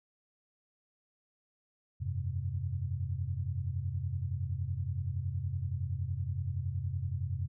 sine chord, F suspended second, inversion none, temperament equal, 87.31 / 98 / 130.81 Hz, F2 / G2 / C3, 0 / 0 / 0 cents, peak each -36 / -36 / -37 dBFS, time 2-7.48 s, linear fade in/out 20 ms, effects none

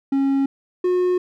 triangle tone pair in turn, 273.5 / 361.8 Hz, C#4 / F#4, -23 / -39 cents, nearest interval perfect fourth, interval 484 cents, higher second, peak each -14 dBFS, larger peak neither, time 0.12-0.46 / 0.84-1.18 s, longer neither, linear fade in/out 5 ms, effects none

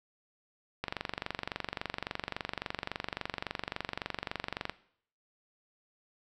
click train, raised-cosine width 0.3 ms, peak -17 dBFS, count 92, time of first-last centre 0.84-4.696 s, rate 23.6 Hz, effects noise-tail reverb RT60 0.6 s tail -17 dB re dry

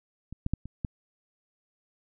clicks, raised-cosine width 5 ms, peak -27 / -16 / -14 / -27 / -17 dBFS, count 5, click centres 0.326 / 0.464 / 0.536 / 0.656 / 0.848 s, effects none

